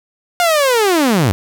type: linear sweep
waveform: sawtooth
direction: down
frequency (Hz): 717 to 83.8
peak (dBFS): -7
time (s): 0.4-1.32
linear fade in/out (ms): 0
effects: none